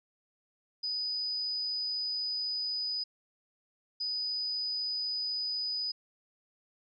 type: tone bursts at uneven times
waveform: sine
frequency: 4978 Hz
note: D#8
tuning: in tune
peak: -31 dBFS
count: 2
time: 0.83-3.04 / 4-5.92 s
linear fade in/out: 10 ms
effects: none